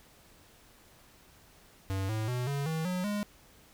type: tone with pitch steps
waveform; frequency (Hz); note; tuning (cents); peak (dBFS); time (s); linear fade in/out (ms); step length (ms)
square; 96.3 / 109.35 / 124.17 / 140.99 / 160.1 / 181.79 / 206.4; G2 / A2 / B2 / C#3 / D#3 / F#3 / G#3; -30 / -10 / +10 / +30 / +50 / -30 / -10; -31; 1.9-3.23; 0; 190
effects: pink hiss -59 dBFS RMS until 3.73 s